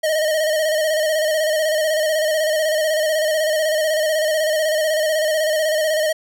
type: tone with vibrato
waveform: square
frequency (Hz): 622.3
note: D#5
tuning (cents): 0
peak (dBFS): -17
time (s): 0.03-6.13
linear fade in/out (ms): 10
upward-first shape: square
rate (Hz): 16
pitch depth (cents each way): 41
effects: none